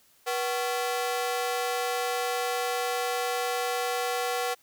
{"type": "ring-modulated tone", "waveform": "sawtooth", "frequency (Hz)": 620, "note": "D#5", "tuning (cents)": -6, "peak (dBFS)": -20, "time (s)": [0.26, 4.55], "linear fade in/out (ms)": 20, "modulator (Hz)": 135, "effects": ["white hiss -62 dBFS RMS until 4.62 s"]}